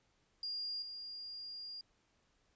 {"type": "tone with level steps", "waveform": "sine", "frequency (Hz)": 4818, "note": "D8", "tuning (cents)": 43, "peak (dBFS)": [-38, -44], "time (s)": [0.43, 1.81], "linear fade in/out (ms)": 2, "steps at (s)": 0.82, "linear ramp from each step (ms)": 2, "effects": ["pink hiss -75 dBFS RMS until 2.55 s", "resampled to 16000 Hz"]}